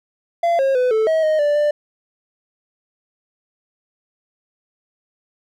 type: tone with pitch steps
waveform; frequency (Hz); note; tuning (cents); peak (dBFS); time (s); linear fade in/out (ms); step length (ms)
triangle; 683 / 540 / 502 / 438.6 / 639 / 622 / 586 / 592; F5 / C#5 / B4 / A4 / D#5 / D#5 / D5 / D5; -39 / -45 / +28 / -6 / +46 / -1 / -4 / +14; -12; 0.43-1.71; 5; 160
effects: none